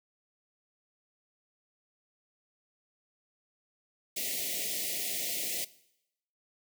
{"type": "band-stop noise", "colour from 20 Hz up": "white", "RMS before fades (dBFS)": -34, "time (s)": [4.16, 5.65], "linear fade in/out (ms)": 10, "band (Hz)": [730, 1900], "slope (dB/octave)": 96, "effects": ["noise-tail reverb RT60 0.8 s tail -19 dB re dry", "high-pass 200 Hz 12 dB/octave"]}